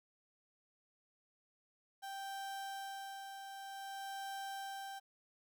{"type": "tone with tremolo", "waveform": "35% pulse", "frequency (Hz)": 784, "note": "G5", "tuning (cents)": 0, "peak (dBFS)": -40, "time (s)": [2.02, 5], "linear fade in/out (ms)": 20, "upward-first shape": "sine", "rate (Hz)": 0.53, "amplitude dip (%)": 45, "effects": ["13-bit"]}